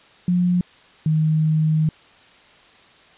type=tone pair in turn; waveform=sine; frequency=178.2 / 156.3 Hz; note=F3 / D#3; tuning=+35 / +8 cents; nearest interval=major second; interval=227 cents; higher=first; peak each=-15 dBFS; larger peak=neither; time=0.28-0.61 / 1.06-1.89 s; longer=second; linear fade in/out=2 ms; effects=white hiss -50 dBFS RMS until 3.17 s + resampled to 8000 Hz